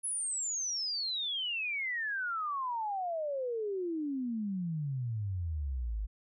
sine exponential sweep, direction down, 10548 to 49 Hz, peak -32 dBFS, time 0.03-6.07 s, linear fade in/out 20 ms, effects none

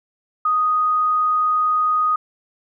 sine tone, 1244.5 Hz, D#6, in tune, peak -15 dBFS, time 0.45-2.16 s, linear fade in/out 5 ms, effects none

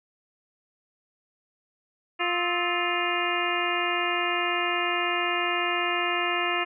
harmonic tone with a mistuned harmonic, 350.9 Hz, F4, 8 cents sharp, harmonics 1 / 2 / 3 / 4 / 5 / 6 / 7 / 8, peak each -32 / -32 / -32 / -32 / -32 / -32 / -32 / -32 dBFS, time 2.19-6.65 s, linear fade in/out 20 ms, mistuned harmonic 4, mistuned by -130 cents, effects none

